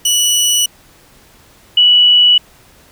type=tone pair in turn; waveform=20% pulse / sine; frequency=2946 / 2946 Hz; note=F#7 / F#7; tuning=-8 / -8 cents; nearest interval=unison; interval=0 cents; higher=neither; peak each=-5 dBFS; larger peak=neither; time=0.05-0.66 / 1.77-2.38 s; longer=neither; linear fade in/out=5 ms; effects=pink hiss -46 dBFS RMS until 2.91 s

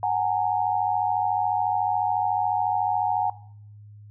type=tone cluster; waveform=sine; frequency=742 / 822 / 916 Hz; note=F#5 / G#5 / A#5; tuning=+5 / -18 / -31 cents; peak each=-25 / -25 / -28 dBFS; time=0.03-3.3 s; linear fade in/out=2 ms; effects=noise-tail reverb RT60 0.6 s tail -18 dB re dry + added 104 Hz sine -43 dBFS peak until 4.1 s

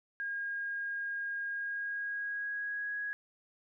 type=tone with pitch glide; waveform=sine; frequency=1625 to 1662 Hz; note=G#6 to G#6; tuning=-38 to +1 cents; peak=-34 dBFS; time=0.2-3.13 s; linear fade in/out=0 ms; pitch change=+39 cents; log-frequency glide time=1.47-2.98 s; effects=none

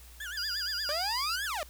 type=tone with vibrato; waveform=35% pulse; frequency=1578 Hz; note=G6; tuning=11 cents sharp; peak=-35 dBFS; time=0.2-0.92 s; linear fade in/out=5 ms; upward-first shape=sine; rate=8.5 Hz; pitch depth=200 cents each way
type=tone; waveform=triangle; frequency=4856 Hz; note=D#8; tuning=43 cents flat; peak=-31 dBFS; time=0.37-1.36 s; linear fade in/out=5 ms
type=exponential two-way sweep; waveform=sawtooth; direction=up then down; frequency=570 to 1760 to 570 Hz; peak=-28 dBFS; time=0.89-1.63 s; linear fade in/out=0 ms; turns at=1.45 s
effects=added 60 Hz sine -50 dBFS peak until 1.69 s + white hiss -55 dBFS RMS until 1.69 s

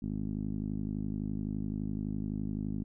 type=tone with low-pass filter; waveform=10% pulse; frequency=51.8 Hz; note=G#1; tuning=4 cents flat; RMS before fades=-35 dBFS; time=0.02-2.84 s; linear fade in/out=10 ms; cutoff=240 Hz; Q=2.6; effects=none

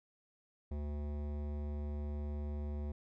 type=tone with hard clipping; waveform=sine; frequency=73.42 Hz; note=D2; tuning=in tune; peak=-39 dBFS; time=0.71-2.92 s; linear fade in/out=5 ms; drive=16 dB; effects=none

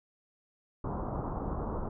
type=low-pass noise; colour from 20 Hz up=pink; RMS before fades=-35 dBFS; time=0.84-1.89 s; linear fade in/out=5 ms; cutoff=1200 Hz; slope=48 dB/octave; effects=none

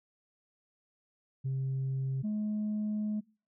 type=tone pair in turn; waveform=sine; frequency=133.4 / 211.8 Hz; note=C3 / G#3; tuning=+34 / +34 cents; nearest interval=minor sixth; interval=800 cents; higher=second; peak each=-28 dBFS; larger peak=neither; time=1.44-2.23 / 2.23-3.21 s; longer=second; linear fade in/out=20 ms; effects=noise-tail reverb RT60 0.4 s tail -26 dB re dry + tanh soft clip ceiling -28 dBFS

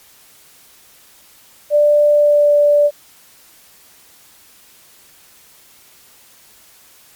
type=tone with pitch glide; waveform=sine; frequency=590 to 584.9 Hz; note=D5 to D5; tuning=+8 to -7 cents; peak=-8 dBFS; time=1.7-2.91 s; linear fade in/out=50 ms; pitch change=-15 cents; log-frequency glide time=2.09-2.54 s; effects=white hiss -47 dBFS RMS until 7.15 s + MP3 96 kbps

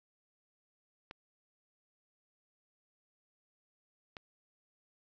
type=clicks; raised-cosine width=0.3 ms; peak=-29 / -28 dBFS; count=2; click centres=1.111 / 4.168 s; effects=resampled to 16000 Hz + 11-bit

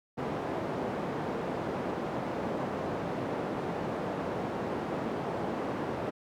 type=band-pass noise; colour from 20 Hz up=white; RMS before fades=-34 dBFS; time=0.17-6.11 s; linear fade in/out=20 ms; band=130 to 640 Hz; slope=12 dB/octave; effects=none

